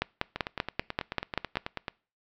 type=two click trains; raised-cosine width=0.3 ms; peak=-10 / -16 dBFS; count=9 / 15; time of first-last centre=0.02-1.57 / 0.36-1.882 s; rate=5.16 / 9.2 Hz; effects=noise-tail reverb RT60 0.4 s tail -24 dB re dry + low-pass 5000 Hz 12 dB/octave